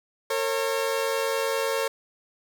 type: tone pair together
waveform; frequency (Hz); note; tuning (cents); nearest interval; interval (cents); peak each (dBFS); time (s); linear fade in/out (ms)
sawtooth; 455 / 545; A#4 / C#5; -42 / -29; minor third; 313; -23; 0.3-1.88; 5
effects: none